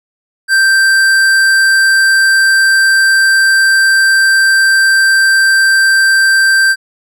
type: tone with hard clipping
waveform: sine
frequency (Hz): 1568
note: G6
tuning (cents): 0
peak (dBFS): -8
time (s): 0.48-6.76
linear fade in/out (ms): 50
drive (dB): 13
effects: none